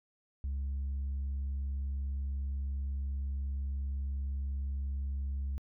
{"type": "tone", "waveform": "sine", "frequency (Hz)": 68.6, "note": "C#2", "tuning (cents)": -17, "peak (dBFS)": -30, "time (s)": [0.44, 5.58], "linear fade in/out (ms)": 0, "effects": ["tanh soft clip ceiling -31 dBFS"]}